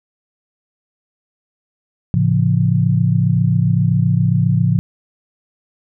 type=chord; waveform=sine; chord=A augmented; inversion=none; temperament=just; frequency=110 / 137.5 / 171.88 Hz; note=A2 / C#3 / E#3; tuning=0 / -14 / -27 cents; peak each=-16 dBFS; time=2.14-4.79 s; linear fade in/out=0 ms; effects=none